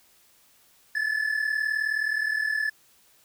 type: tone pair together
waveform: triangle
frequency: 1720.8 / 1760 Hz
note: A6 / A6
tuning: -39 / 0 cents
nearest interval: unison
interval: 39 cents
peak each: -24 / -27 dBFS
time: 0.95-2.7 s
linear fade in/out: 5 ms
effects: white hiss -60 dBFS RMS until 3.24 s